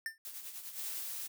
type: tone with exponential decay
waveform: square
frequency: 1792 Hz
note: A6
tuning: 31 cents sharp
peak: -33 dBFS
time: 0.06-0.18 s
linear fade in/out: 1 ms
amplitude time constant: 26 ms
type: noise with tremolo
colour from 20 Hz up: blue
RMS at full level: -43 dBFS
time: 0.25-1.01 s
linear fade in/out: 0 ms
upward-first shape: triangle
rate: 10 Hz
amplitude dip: 65%
type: noise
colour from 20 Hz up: blue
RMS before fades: -41 dBFS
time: 0.77-1.28 s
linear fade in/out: 20 ms
effects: none